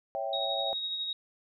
sine chord, C# diminished, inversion none, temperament equal, 554.4 / 659.3 / 784 Hz, C#5 / E5 / G5, 0 / 0 / 0 cents, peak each -35 dBFS, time 0.15-0.73 s, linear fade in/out 0 ms
sine tone with tremolo, 3777 Hz, A#7, 22 cents sharp, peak -30 dBFS, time 0.33-1.13 s, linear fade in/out 2 ms, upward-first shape sine, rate 12 Hz, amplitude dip 35%
effects none

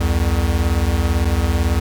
square beating tone pair, 66.8 / 84.8 Hz, C2 / E2, +36 / +50 cents, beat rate 18 Hz, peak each -19 / -18 dBFS, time 0-1.8 s, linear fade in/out 10 ms, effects none

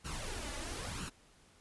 pink noise with flanger, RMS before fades -41 dBFS, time 0.04-1.1 s, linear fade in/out 20 ms, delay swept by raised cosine 0.7 to 3.5 ms, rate 1 Hz, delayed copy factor +0.65, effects pink hiss -64 dBFS RMS until 1.6 s + resampled to 24000 Hz

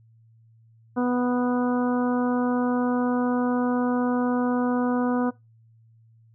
harmonic tone, 246.9 Hz, B3, in tune, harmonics 1 / 2 / 3 / 4 / 5 / 6, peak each -22 / -28 / -32 / -34 / -36 / -38 dBFS, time 0.96-5.31 s, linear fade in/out 20 ms, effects noise-tail reverb RT60 0.2 s tail -20 dB re dry + added 113 Hz sine -53 dBFS peak until 6.34 s

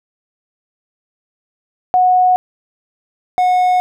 sine / triangle tone pair in turn, 733 / 729.4 Hz, F#5 / F#5, -16 / -25 cents, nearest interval unison, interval 9 cents, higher first, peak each -8 dBFS, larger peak neither, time 1.94-2.36 / 3.38-3.8 s, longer neither, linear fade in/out 0 ms, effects none

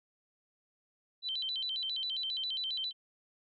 sine tone with vibrato, 3520 Hz, A7, in tune, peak -33 dBFS, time 1.22-2.93 s, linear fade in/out 50 ms, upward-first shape square, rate 7.4 Hz, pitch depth 210 cents each way, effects none

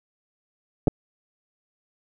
clicks, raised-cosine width 2 ms, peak -7 dBFS, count 2, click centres 0.873 / 0.88 s, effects none

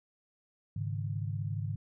sine chord, Ab suspended fourth, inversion none, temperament equal, 103.83 / 138.59 / 155.56 Hz, Ab2 / Db3 / Eb3, 0 / 0 / 0 cents, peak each -34 / -38 / -39 dBFS, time 0.76-1.76 s, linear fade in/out 5 ms, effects none

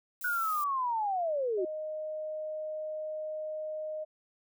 violet noise, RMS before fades -42 dBFS, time 0.21-0.64 s, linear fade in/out 2 ms
sine linear sweep, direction down, 1480 to 349.2 Hz, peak -28 dBFS, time 0.24-1.65 s, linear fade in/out 5 ms
sine tone, 619 Hz, D#5, 9 cents flat, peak -34 dBFS, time 1.57-4.05 s, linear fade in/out 20 ms
effects none

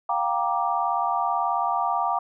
sine chord, G minor seventh, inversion third, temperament just, 705.6 / 784 / 940.8 / 1176 Hz, F5 / G5 / Bb5 / D6, +18 / 0 / +16 / +2 cents, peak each -27 dBFS, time 0.09-2.19 s, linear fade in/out 5 ms, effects none

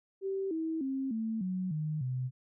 sine tone with pitch steps, 387.5 / 322.1 / 267.7 / 222.6 / 185 / 153.78 / 127.83 Hz, G4 / E4 / C4 / A3 / F#3 / D#3 / C3, -20 / -40 / +40 / +20 / 0 / -20 / -40 cents, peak -31 dBFS, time 0.21-2.31 s, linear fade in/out 50 ms, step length 300 ms, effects none

